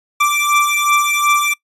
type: beating tone pair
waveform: 25% pulse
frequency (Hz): 1172 / 1174.7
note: D6 / D6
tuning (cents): -4 / 0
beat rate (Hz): 2.7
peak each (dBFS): -12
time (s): 0.2-1.54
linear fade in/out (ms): 10
effects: noise-tail reverb RT60 0.1 s tail -23 dB re dry + resampled to 32000 Hz